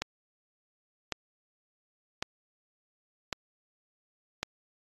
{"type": "click train", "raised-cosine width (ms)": 0.2, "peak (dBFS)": -13, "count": 5, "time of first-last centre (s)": [0.02, 4.43], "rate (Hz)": 0.907, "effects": ["AAC 32 kbps"]}